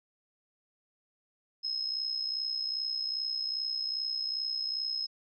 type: tone with amplitude modulation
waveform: sine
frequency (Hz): 5150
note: E8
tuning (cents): -41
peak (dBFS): -28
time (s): 1.63-5.07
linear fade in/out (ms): 20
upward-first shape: sine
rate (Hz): 62.5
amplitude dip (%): 60
effects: none